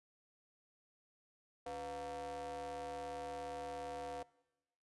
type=ring-modulated tone; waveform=square; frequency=107.1 Hz; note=A2; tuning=46 cents flat; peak=-40 dBFS; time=1.66-4.23 s; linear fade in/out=5 ms; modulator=604 Hz; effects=noise-tail reverb RT60 1.0 s tail -22 dB re dry + resampled to 24000 Hz